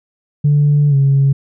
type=tone with pitch glide; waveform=sine; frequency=146.2 to 137.99 Hz; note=D3 to C#3; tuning=-7 to -8 cents; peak=-7 dBFS; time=0.44-1.33 s; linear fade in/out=10 ms; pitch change=-101 cents; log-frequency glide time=0.89-0.95 s; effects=tanh soft clip ceiling -5 dBFS